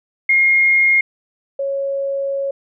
sine tone pair in turn, 2139 / 551.7 Hz, C7 / C#5, +38 / -8 cents, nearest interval octave + major seventh, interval 2346 cents, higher first, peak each -10 / -18 dBFS, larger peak first, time 0.29-1.01 / 1.59-2.51 s, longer second, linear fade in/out 5 ms, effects none

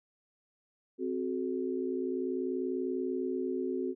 sine chord, F# diminished, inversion second, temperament equal with one note detuned, 261.6 / 370 / 430.4 Hz, C4 / F#4 / A4, 0 / 0 / -38 cents, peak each -35 / -33 / -39 dBFS, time 0.98-3.95 s, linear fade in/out 50 ms, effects none

